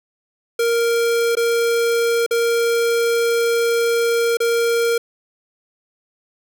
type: tone with dropouts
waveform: square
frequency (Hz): 466.2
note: A#4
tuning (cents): 0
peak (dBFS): -16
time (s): 0.59-4.98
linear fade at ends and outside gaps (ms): 5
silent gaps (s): 1.353-1.369 / 2.264-2.309 / 4.371-4.402
effects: none